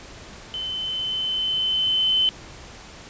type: tone with level ramp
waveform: sine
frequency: 3054 Hz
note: G7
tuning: 46 cents flat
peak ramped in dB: -27 to -16 dBFS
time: 0.54-2.29 s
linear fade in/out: 0 ms
effects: pink hiss -42 dBFS RMS until 3.09 s + resampled to 16000 Hz